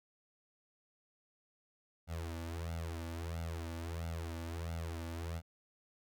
sawtooth tone with flanger, 83 Hz, E2, 12 cents sharp, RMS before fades -41 dBFS, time 2.07-5.42 s, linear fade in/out 50 ms, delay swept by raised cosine 1.4 to 3.5 ms, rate 1.5 Hz, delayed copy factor +0.95, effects none

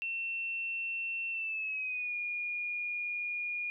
sine tone with pitch glide, 2700 to 2433 Hz, E7 to D#7, +41 to -39 cents, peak -33 dBFS, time 0.02-3.7 s, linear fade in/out 0 ms, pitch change -180 cents, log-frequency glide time 1.31-2.15 s, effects none

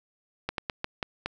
slowing click train, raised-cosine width 0.3 ms, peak -13 dBFS, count 6, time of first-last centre 0.49-1.26 s, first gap 92 ms, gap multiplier 1.26, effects none

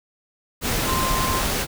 sine tone in noise, 1046 Hz, C6, 1 cent flat, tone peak -24 dBFS, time 0.85-1.43 s, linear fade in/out 50 ms, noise pink, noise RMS -23 dBFS, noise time 0.61-1.67 s, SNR -4 dB, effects none

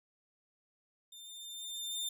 sawtooth tone with level ramp, 3603 Hz, A7, 40 cents sharp, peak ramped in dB -47 to -31 dBFS, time 1.12-2.09 s, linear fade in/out 5 ms, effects none

